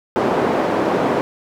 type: band-pass noise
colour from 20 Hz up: white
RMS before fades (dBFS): -18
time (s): 0.16-1.21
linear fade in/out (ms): 0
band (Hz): 220 to 620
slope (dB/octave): 12
effects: none